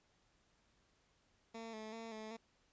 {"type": "tone with vibrato", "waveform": "15% pulse", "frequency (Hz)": 222.2, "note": "A3", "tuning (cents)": 17, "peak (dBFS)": -40, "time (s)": [1.54, 2.37], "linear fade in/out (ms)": 10, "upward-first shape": "square", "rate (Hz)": 2.6, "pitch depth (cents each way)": 37, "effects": ["pink hiss -75 dBFS RMS until 2.72 s", "resampled to 16000 Hz"]}